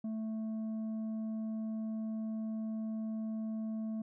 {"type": "tone with tanh clipping", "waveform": "sine", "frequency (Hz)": 220, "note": "A3", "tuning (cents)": 0, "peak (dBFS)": -36, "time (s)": [0.04, 4.02], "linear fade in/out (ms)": 5, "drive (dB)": 5, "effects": []}